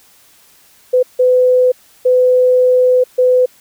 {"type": "tone bursts at uneven times", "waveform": "sine", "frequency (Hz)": 504, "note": "B4", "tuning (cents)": 35, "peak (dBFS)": -7, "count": 4, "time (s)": [[0.93, 1.03], [1.19, 1.72], [2.05, 3.04], [3.18, 3.46]], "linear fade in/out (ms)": 10, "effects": ["white hiss -48 dBFS RMS until 3.6 s"]}